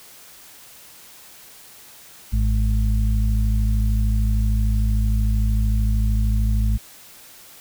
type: harmonic tone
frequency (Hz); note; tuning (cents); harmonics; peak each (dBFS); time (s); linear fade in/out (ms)
53.2; G#1; +42; 1 / 2 / 4; -17 / -23 / -29; 2.32-6.78; 20
effects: white hiss -45 dBFS RMS until 7.6 s